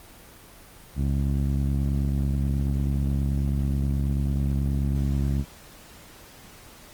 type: tone with low-pass filter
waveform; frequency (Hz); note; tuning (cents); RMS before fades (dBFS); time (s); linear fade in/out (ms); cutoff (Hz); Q
15% pulse; 69.3; C#2; 0; -24; 0.95-5.45; 50; 230; 0.53
effects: pink hiss -48 dBFS RMS until 6.93 s + Opus 24 kbps